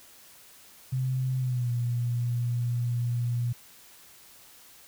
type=tone with pitch glide; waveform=sine; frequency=129.7 to 120.32 Hz; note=C3 to B2; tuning=-15 to -45 cents; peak=-25 dBFS; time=0.92-3.53 s; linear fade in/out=10 ms; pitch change=-130 cents; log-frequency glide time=1.38-1.7 s; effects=white hiss -53 dBFS RMS until 4.87 s

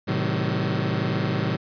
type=chord; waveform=sawtooth; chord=A diminished seventh; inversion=none; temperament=just; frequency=110 / 132 / 158.4 / 190.08 Hz; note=A2 / C3 / Eb3 / Gb3; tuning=0 / +16 / +31 / +47 cents; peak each=-24 dBFS; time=0.07-1.57 s; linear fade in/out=20 ms; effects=resampled to 11025 Hz

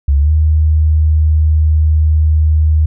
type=tone with pitch glide; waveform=sine; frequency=69.9 to 77.56 Hz; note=C#2 to D#2; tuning=+15 to -5 cents; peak=-7 dBFS; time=0.08-2.86 s; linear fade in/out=5 ms; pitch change=+180 cents; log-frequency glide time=0.18-0.31 s; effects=none

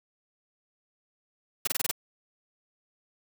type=noise bursts; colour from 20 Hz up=white; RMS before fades=-27 dBFS; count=6; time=1.65-1.913 s; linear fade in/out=5 ms; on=23 ms; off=25 ms; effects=none

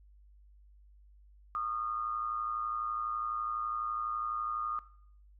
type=tone with amplitude modulation; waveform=sine; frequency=1225 Hz; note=D#6; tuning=27 cents flat; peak=-29 dBFS; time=1.55-4.79 s; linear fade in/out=0 ms; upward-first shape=sine; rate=112 Hz; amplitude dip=65%; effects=noise-tail reverb RT60 0.6 s tail -17 dB re dry + added 50 Hz sine -56 dBFS peak until 5.39 s

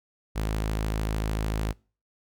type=tone; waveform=sawtooth; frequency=53.4 Hz; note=G#1; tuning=49 cents sharp; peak=-22 dBFS; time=0.35-1.73 s; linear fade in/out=20 ms; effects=noise-tail reverb RT60 0.4 s tail -26 dB re dry

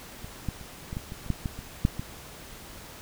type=clicks; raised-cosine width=5 ms; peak=-28 / -16 / -30 / -22 / -19 / -25 / -30 / -13 / -17 / -25 / -8 / -19 dBFS; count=12; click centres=0.245 / 0.487 / 0.612 / 0.929 / 0.969 / 1.121 / 1.263 / 1.303 / 1.458 / 1.59 / 1.851 / 1.995 s; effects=pink hiss -45 dBFS RMS until 3.01 s

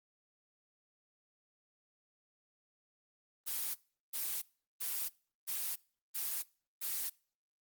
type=noise bursts; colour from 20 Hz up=blue; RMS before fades=-37 dBFS; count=6; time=3.46-7.1 s; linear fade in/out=20 ms; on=290 ms; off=380 ms; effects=noise-tail reverb RT60 0.4 s tail -23 dB re dry + Opus 24 kbps

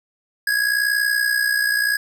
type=tone with amplitude modulation; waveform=square; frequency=1661.2 Hz; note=G#6; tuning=in tune; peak=-15 dBFS; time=0.47-1.97 s; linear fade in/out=5 ms; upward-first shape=sine; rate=60.8 Hz; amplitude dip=65%; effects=none

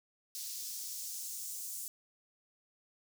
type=noise with high-pass filter sweep; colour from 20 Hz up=white; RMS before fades=-42 dBFS; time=0.35-1.88 s; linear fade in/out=0 ms; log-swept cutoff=4900 to 7400 Hz; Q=1.6; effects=none

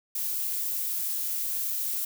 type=noise; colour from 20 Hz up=violet; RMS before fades=-30 dBFS; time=0.15-2.05 s; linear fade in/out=5 ms; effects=none

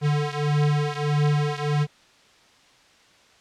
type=beating tone pair; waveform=square; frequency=146.83 / 148.43 Hz; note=D3 / D3; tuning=0 / +19 cents; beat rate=1.6 Hz; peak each=-23 / -25 dBFS; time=0.01-1.87 s; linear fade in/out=50 ms; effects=white hiss -55 dBFS RMS until 3.4 s + low-pass 5000 Hz 12 dB/octave

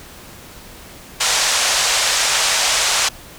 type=band-pass noise; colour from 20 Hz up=white; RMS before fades=-17 dBFS; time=1.2-3.09 s; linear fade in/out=10 ms; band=550 to 7700 Hz; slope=24 dB/octave; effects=pink hiss -39 dBFS RMS until 3.38 s

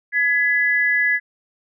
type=tone pair together; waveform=sine; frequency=1684.2 / 2000 Hz; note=G#6 / B6; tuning=+24 / +21 cents; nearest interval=minor third; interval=297 cents; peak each=-18 dBFS; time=0.12-1.2 s; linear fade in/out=50 ms; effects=none

